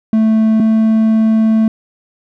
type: tone pair in turn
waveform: triangle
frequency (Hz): 220 / 220.9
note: A3 / A3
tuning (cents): 0 / +7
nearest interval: unison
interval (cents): 7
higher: second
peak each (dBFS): -6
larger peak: neither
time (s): 0.13-0.6 / 0.6-1.68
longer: second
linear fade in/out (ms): 2
effects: none